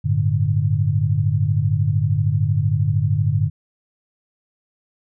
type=chord; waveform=sine; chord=G suspended second; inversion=none; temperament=equal with one note detuned; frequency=98 / 110.96 / 146.83 Hz; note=G2 / A2 / D3; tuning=0 / +15 / 0 cents; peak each=-20 dBFS; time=0.04-3.5 s; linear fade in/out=20 ms; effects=none